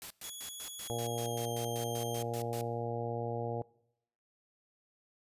white noise bursts, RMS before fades -45 dBFS, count 14, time 0.02-2.612 s, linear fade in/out 0 ms, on 83 ms, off 110 ms
15% pulse tone with pitch glide, 3370 to 3181 Hz, G#7 to G7, +25 to +25 cents, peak -36 dBFS, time 0.24-2.22 s, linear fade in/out 0 ms, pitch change -100 cents, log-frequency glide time 0.77-1.49 s
harmonic tone, 117.6 Hz, A#2, 16 cents sharp, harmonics 1 / 2 / 3 / 4 / 5 / 6 / 7, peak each -39 / -45 / -44 / -38 / -43 / -43 / -44 dBFS, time 0.9-3.62 s, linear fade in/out 0 ms
effects noise-tail reverb RT60 0.8 s tail -23 dB re dry + resampled to 32000 Hz

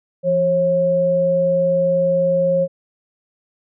sine tone pair together, 170.53 / 542 Hz, F3 / C#5, -41 / -39 cents, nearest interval octave + minor sixth, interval 2002 cents, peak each -23 / -14 dBFS, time 0.23-2.68 s, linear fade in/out 50 ms, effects none

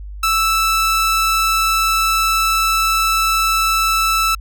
sawtooth tone, 1318.5 Hz, E6, in tune, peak -10 dBFS, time 0.23-4.35 s, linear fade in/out 5 ms, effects added 50 Hz sine -28 dBFS peak until 4.4 s

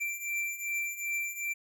square beating tone pair, 2349 / 2351.6 Hz, D7 / D7, 0 / +2 cents, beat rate 2.6 Hz, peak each -38 / -34 dBFS, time 0-1.54 s, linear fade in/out 20 ms, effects none

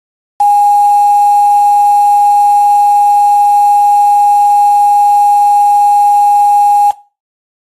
sine tone with quantisation, 820 Hz, G#5, 22 cents flat, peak -4 dBFS, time 0.4-6.91 s, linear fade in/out 5 ms, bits 4, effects noise-tail reverb RT60 0.3 s tail -17 dB re dry + AAC 32 kbps

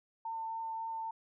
sine tone with vibrato, 900 Hz, A5, 39 cents sharp, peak -36 dBFS, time 0.25-1.11 s, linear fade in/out 5 ms, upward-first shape triangle, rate 3.6 Hz, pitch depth 11 cents each way, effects none

